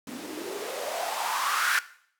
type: noise with band-pass filter sweep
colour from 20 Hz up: blue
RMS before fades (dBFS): -30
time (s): 0.07-1.79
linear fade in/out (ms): 2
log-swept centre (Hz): 240 to 1600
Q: 5.3
effects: noise-tail reverb RT60 0.6 s tail -17 dB re dry